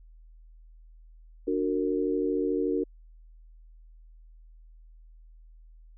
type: chord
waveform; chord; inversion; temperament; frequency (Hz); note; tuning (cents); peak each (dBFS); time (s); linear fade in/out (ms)
sine; D augmented; none; just; 293.7 / 367.1 / 458.9; D4 / F#4 / A#4; 0 / -14 / -27; -29; 1.47-2.84; 10
effects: added 40 Hz sine -49 dBFS peak until 5.97 s